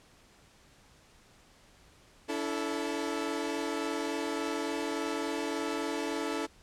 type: chord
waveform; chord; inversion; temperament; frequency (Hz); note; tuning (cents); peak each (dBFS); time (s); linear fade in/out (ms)
sawtooth; D suspended second; none; equal with one note detuned; 286.1 / 329.6 / 440; D4 / E4 / A4; -45 / 0 / 0; -32; 2.28-6.47; 20
effects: pink hiss -60 dBFS RMS until 6.62 s + low-pass 9000 Hz 12 dB/octave